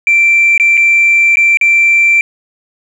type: tone with dropouts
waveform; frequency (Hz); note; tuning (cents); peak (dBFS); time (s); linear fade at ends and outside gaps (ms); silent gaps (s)
sine; 2349; D7; 0; -4; 0.07-2.21; 1; 0.578-0.598 / 0.771-0.775 / 1.357-1.37 / 1.572-1.612
effects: tanh soft clip ceiling -2 dBFS + 7-bit